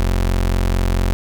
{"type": "tone", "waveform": "30% pulse", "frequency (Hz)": 44.49, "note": "F1", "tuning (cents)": 33, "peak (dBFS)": -12, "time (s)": [0, 1.13], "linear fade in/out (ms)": 0, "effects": []}